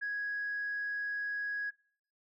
sine tone, 1661.2 Hz, G#6, in tune, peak -32 dBFS, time 0.01-1.71 s, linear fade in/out 20 ms, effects noise-tail reverb RT60 0.6 s tail -25 dB re dry + tanh soft clip ceiling -29 dBFS

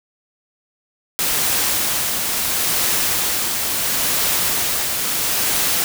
white noise with tremolo, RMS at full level -18 dBFS, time 1.19-5.84 s, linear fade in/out 0 ms, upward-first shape triangle, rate 0.73 Hz, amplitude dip 35%, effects none

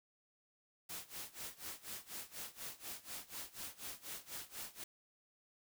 white noise with tremolo, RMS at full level -45 dBFS, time 0.89-4.84 s, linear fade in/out 5 ms, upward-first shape sine, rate 4.1 Hz, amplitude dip 90%, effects none

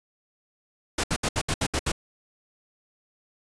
pink noise bursts, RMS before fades -25 dBFS, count 8, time 0.98-1.919 s, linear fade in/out 5 ms, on 57 ms, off 69 ms, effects resampled to 22050 Hz

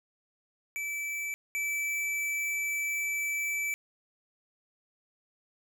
square tone pair in turn, 2314 / 2314 Hz, D7 / D7, -26 / -26 cents, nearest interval unison, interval 0 cents, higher neither, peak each -33 / -30 dBFS, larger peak second, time 0.76-1.34 / 1.55-3.74 s, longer second, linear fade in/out 0 ms, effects none

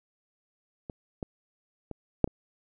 clicks, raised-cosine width 2 ms, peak -24 / -20 / -24 / -6 / -27 dBFS, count 5, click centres 0.898 / 1.228 / 1.913 / 2.243 / 2.276 s, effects none

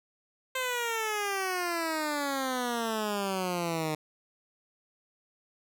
10% pulse exponential sweep, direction down, 523.3 to 152.9 Hz, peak -21 dBFS, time 0.55-3.95 s, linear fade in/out 5 ms, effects none

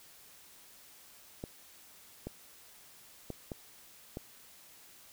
clicks, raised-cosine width 2 ms, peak -25 dBFS, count 5, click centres 1.439 / 2.27 / 3.303 / 3.518 / 4.171 s, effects white hiss -57 dBFS RMS until 5.12 s

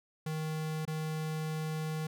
square tone with dropouts, 156.6 Hz, D#3, 11 cents sharp, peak -34 dBFS, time 0.26-2.07 s, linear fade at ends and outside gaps 5 ms, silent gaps 0.853-0.876 s, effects none

